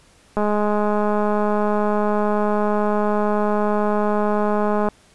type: click train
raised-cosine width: 1 ms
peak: -8 dBFS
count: 945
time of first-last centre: 0.37-4.887 s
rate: 209 Hz
effects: pink hiss -53 dBFS RMS until 5.14 s + resampled to 24000 Hz